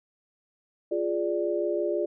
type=chord; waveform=sine; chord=D diminished; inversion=first; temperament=equal; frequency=349.2 / 415.3 / 587.3 Hz; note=F4 / Ab4 / D5; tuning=0 / 0 / 0 cents; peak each=-28 / -30 / -29 dBFS; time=0.91-2.06 s; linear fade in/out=10 ms; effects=none